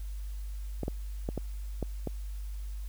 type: clicks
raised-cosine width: 2 ms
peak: -19 dBFS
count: 6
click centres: 0.833 / 0.881 / 1.289 / 1.377 / 1.827 / 2.073 s
effects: added 50 Hz sine -35 dBFS peak until 2.88 s + white hiss -58 dBFS RMS until 2.88 s